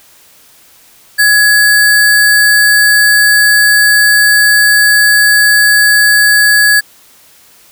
sine tone with sample-and-hold, 1682 Hz, G#6, 22 cents sharp, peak -4 dBFS, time 1.18-6.81 s, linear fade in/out 20 ms, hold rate 6300 Hz, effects white hiss -43 dBFS RMS until 7.71 s

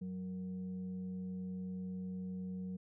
sine tone with frequency modulation, 185 Hz, F#3, in tune, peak -39 dBFS, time 0.01-2.77 s, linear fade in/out 10 ms, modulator 279 Hz, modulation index 0.32, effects none

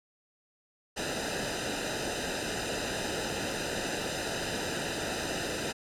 pink noise with comb filter, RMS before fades -33 dBFS, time 0.96-5.73 s, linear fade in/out 20 ms, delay 0.9 ms, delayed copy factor -0.8, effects low-pass 8000 Hz 12 dB/octave

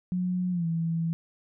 sine tone with pitch glide, 181.2 to 165.2 Hz, F#3 to E3, -36 to +4 cents, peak -25 dBFS, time 0.12-1.13 s, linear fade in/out 0 ms, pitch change -160 cents, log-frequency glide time 0.51-0.66 s, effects none

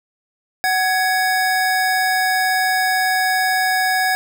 square tone pair together, 747 / 1668.3 Hz, F#5 / G#6, +16 / +7 cents, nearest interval octave + major second, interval 1391 cents, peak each -19 dBFS, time 0.64-4.15 s, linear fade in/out 0 ms, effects none

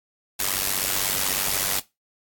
white noise with amplitude modulation, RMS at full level -21 dBFS, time 0.39-1.8 s, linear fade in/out 10 ms, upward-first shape sine, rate 96.2 Hz, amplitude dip 80%, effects noise-tail reverb RT60 0.2 s tail -17 dB re dry + AAC 64 kbps

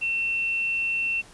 sine tone, 2700 Hz, E7, 41 cents sharp, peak -23 dBFS, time 0.01-1.22 s, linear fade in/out 20 ms, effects pink hiss -50 dBFS RMS until 1.33 s + resampled to 24000 Hz

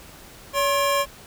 square tone cluster, 566 / 1073 / 2352 Hz, C#5 / C6 / D7, +36 / +43 / +2 cents, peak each -23 / -23 / -30 dBFS, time 0.53-1.06 s, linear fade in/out 50 ms, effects pink hiss -45 dBFS RMS until 1.26 s

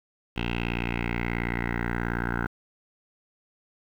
10% pulse tone with low-pass filter sweep, 58.6 Hz, A#1, 10 cents sharp, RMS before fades -29 dBFS, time 0.36-2.47 s, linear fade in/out 10 ms, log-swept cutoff 2900 to 1500 Hz, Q 5.4, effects 9-bit

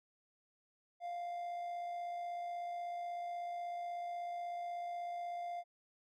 triangle tone with amplitude modulation, 698.5 Hz, F5, in tune, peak -36 dBFS, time 1-5.64 s, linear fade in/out 50 ms, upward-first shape sine, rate 56.3 Hz, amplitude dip 30%, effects none

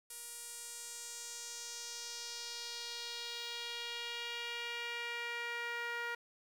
sawtooth tone with band-pass filter sweep, 473.1 Hz, A#4, 26 cents sharp, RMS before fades -43 dBFS, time 0.1-6.15 s, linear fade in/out 5 ms, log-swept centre 10000 to 1700 Hz, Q 2.1, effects 10-bit

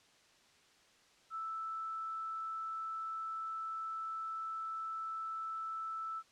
sine tone, 1318.5 Hz, E6, in tune, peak -38 dBFS, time 1.3-6.23 s, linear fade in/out 50 ms, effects white hiss -66 dBFS RMS until 6.31 s + low-pass 6000 Hz 12 dB/octave

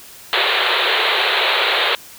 white band-pass noise, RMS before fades -17 dBFS, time 0.33-1.95 s, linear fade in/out 0 ms, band 360 to 4100 Hz, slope 96 dB/octave, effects white hiss -40 dBFS RMS until 2.18 s

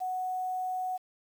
sine tone with quantisation, 740 Hz, F#5, in tune, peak -30 dBFS, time 0-0.98 s, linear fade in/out 20 ms, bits 9, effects none

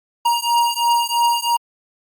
square beating tone pair, 942 / 945 Hz, A#5 / A#5, +18 / +23 cents, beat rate 3 Hz, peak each -19 dBFS, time 0.25-1.57 s, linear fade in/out 10 ms, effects Opus 48 kbps

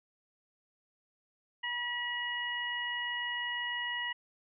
harmonic tone, 966 Hz, B5, 39 cents flat, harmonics 1 / 2 / 3, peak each -41 / -35 / -38 dBFS, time 1.63-4.13 s, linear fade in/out 10 ms, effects none

